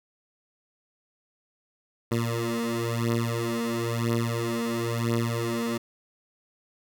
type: beating tone pair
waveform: 15% pulse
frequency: 115.9 / 116.89 Hz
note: A#2 / A#2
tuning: -10 / +5 cents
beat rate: 0.99 Hz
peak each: -22 dBFS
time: 2.11-5.78 s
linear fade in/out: 10 ms
effects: none